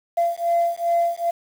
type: beating tone pair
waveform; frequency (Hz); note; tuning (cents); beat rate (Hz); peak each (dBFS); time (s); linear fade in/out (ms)
sine; 683 / 685.5; F5 / F5; -39 / -32; 2.5; -20; 0.17-1.31; 10
effects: tanh soft clip ceiling -13 dBFS + 7-bit